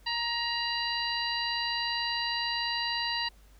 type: harmonic tone with a mistuned harmonic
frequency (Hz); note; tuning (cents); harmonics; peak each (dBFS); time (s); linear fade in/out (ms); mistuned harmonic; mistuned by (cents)
941; A#5; +16; 1 / 2 / 3 / 4 / 5; -35 / -35 / -35 / -35 / -35; 0.06-3.29; 10; 4; +93
effects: added 50 Hz sine -54 dBFS peak until 3.59 s + pink hiss -63 dBFS RMS until 3.59 s